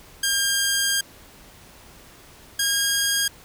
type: tone pair in turn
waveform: 10% pulse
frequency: 1608 / 1625.7 Hz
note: G6 / G#6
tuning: +44 / -37 cents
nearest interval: unison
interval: 19 cents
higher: second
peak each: -11 dBFS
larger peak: neither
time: 0.23-1.01 / 2.59-3.28 s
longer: first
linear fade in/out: 5 ms
effects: pink hiss -48 dBFS RMS until 3.44 s